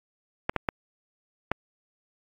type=clicks; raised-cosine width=0.5 ms; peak=-9 dBFS; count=4; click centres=0.495 / 0.563 / 0.688 / 1.516 s; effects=AAC 48 kbps